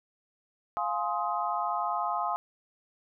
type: chord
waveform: sine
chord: F minor seventh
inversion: none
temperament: just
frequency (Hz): 698.5 / 838.1 / 1047.7 / 1257.2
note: F5 / Ab5 / C6 / Eb6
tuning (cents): 0 / +16 / +2 / +18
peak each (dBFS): -33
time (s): 0.77-2.36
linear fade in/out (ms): 0
effects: none